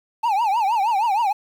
triangle tone with vibrato, 858 Hz, A5, 44 cents flat, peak -15 dBFS, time 0.23-1.33 s, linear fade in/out 10 ms, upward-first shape triangle, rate 6.4 Hz, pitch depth 230 cents each way, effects 8-bit

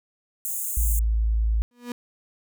white high-pass noise, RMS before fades -29 dBFS, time 0.45-0.99 s, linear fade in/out 0 ms, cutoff 6600 Hz, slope 96 dB/octave
sine tone, 55 Hz, A1, in tune, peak -19 dBFS, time 0.77-1.62 s, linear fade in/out 0 ms
35% pulse tone with exponential growth, 242.4 Hz, B3, 32 cents flat, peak -25 dBFS, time 1.71-1.92 s, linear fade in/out 2 ms, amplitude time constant 45 ms
effects none

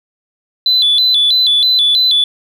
sine tone with vibrato, 3729 Hz, A#7, in tune, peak -7 dBFS, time 0.66-2.24 s, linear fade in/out 2 ms, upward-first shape square, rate 3.1 Hz, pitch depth 130 cents each way, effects tanh soft clip ceiling -4 dBFS + 8-bit

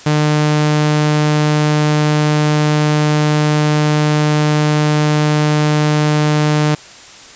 sawtooth tone, 150.8 Hz, D3, 46 cents sharp, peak -7 dBFS, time 0.06-6.75 s, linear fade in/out 5 ms, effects white hiss -37 dBFS RMS until 7.35 s + resampled to 16000 Hz

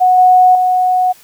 sine tone with level steps, 735 Hz, F#5, 12 cents flat, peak -6 / -4 / -9 dBFS, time 0-1.13 s, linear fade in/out 20 ms, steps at 0.18 / 0.55 s, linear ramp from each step 2 ms, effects white hiss -44 dBFS RMS until 1.23 s

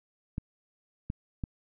clicks, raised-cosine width 5 ms, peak -20 dBFS, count 3, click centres 0.381 / 1.101 / 1.438 s, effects none

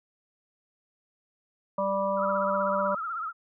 harmonic tone, 196 Hz, G3, in tune, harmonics 1 / 3 / 5 / 6, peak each -34 / -27 / -30 / -34 dBFS, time 1.78-2.95 s, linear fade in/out 5 ms
sine tone with vibrato, 1318.5 Hz, E6, in tune, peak -30 dBFS, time 2.16-3.33 s, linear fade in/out 50 ms, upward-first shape triangle, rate 16 Hz, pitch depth 120 cents each way
effects none

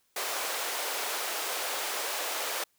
pink high-pass noise, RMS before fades -33 dBFS, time 0.16-2.64 s, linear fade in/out 5 ms, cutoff 470 Hz, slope 24 dB/octave, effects white hiss -71 dBFS RMS until 2.78 s

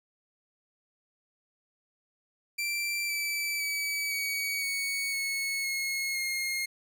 sawtooth tone with pitch steps, 2349 / 2318 / 2287 / 2257 / 2227 / 2198 / 2169 / 2140 Hz, D7 / D7 / D7 / C#7 / C#7 / C#7 / C#7 / C7, 0 / -23 / -47 / +31 / +7 / -15 / -38 / +38 cents, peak -26 dBFS, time 2.58-6.66 s, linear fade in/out 10 ms, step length 510 ms, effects none

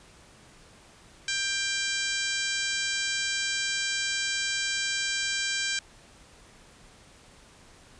harmonic tone, 790 Hz, G5, 13 cents sharp, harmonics 2 / 3 / 4 / 5 / 6 / 7 / 8 / 9 / 10, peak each -32 / -34 / -35 / -36 / -37 / -37 / -38 / -39 / -39 dBFS, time 1.28-5.79 s, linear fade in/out 2 ms, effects pink hiss -54 dBFS RMS until 7.99 s + resampled to 22050 Hz

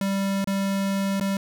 square tone with dropouts, 196 Hz, G3, in tune, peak -23 dBFS, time 0.01-1.37 s, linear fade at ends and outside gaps 2 ms, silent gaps 0.444-0.473 / 1.199-1.209 s, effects none

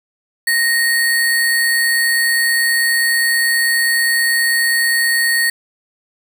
sine tone with sample-and-hold, 1864.7 Hz, A#6, in tune, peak -12 dBFS, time 0.47-5.5 s, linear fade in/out 5 ms, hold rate 6300 Hz, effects none

